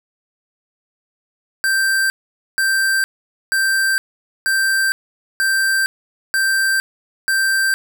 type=tone bursts; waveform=square; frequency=1568 Hz; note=G6; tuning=in tune; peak=-15 dBFS; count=7; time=1.64-7.74 s; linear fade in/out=0 ms; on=460 ms; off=480 ms; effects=none